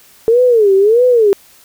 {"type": "tone with vibrato", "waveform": "sine", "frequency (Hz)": 440, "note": "A4", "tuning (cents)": 0, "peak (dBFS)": -6, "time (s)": [0.28, 1.33], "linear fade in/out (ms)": 0, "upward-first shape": "sine", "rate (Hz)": 1.6, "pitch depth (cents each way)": 230, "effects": ["white hiss -45 dBFS RMS until 1.64 s"]}